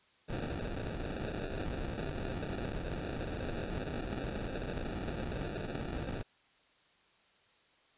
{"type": "noise with sample-and-hold", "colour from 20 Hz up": "pink", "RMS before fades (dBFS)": -38, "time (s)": [0.28, 6.23], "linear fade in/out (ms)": 20, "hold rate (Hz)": 1050, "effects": ["white hiss -67 dBFS RMS until 7.97 s", "resampled to 8000 Hz"]}